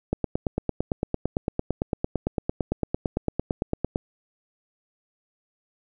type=click train; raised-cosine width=2 ms; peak=-10 dBFS; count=35; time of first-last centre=0.13-3.959 s; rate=8.88 Hz; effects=none